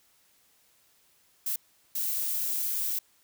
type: noise bursts at uneven times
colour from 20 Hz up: violet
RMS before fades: -30 dBFS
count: 2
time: 1.46-1.56 / 1.95-2.99 s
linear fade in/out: 5 ms
effects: white hiss -65 dBFS RMS until 3.23 s